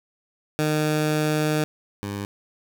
15% pulse tone pair in turn, 153 / 100.97 Hz, D#3 / G#2, -29 / -48 cents, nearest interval perfect fifth, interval 719 cents, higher first, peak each -14 / -22 dBFS, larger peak first, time 0.59-1.64 / 2.03-2.25 s, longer first, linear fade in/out 0 ms, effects none

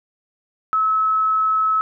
sine tone, 1294 Hz, E6, 32 cents flat, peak -15 dBFS, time 0.73-1.81 s, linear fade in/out 0 ms, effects none

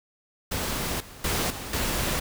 pink noise with level steps, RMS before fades -29 / -45 / -26 / -36 / -27 dBFS, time 0.51-2.2 s, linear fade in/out 10 ms, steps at 1 / 1.24 / 1.5 / 1.73 s, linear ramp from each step 5 ms, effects none

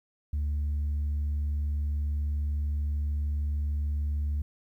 sine tone, 73.42 Hz, D2, in tune, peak -24 dBFS, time 0.33-4.42 s, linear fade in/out 5 ms, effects tanh soft clip ceiling -25 dBFS + 11-bit

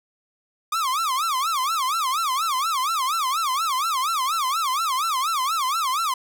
45% pulse tone with vibrato, 1173 Hz, D6, 2 cents flat, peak -21 dBFS, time 0.72-6.14 s, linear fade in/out 5 ms, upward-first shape sine, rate 4.2 Hz, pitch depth 250 cents each way, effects none

